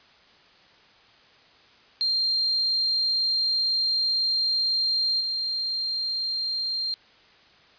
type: tone with level steps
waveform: sine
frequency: 4186 Hz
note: C8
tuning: in tune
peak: -21 / -25 dBFS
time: 2.01-6.94 s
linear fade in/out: 0 ms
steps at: 5.2 s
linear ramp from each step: 10 ms
effects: white hiss -55 dBFS RMS until 7.78 s + resampled to 11025 Hz